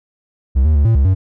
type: tone with pitch steps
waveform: triangle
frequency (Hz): 65.7 / 77.2 / 72.1 / 113.1 / 68.3 / 94.3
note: C2 / D#2 / D2 / A2 / C#2 / F#2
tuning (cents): +8 / -13 / -31 / +48 / -25 / +33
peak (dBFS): -7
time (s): 0.55-1.15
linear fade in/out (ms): 20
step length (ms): 100
effects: none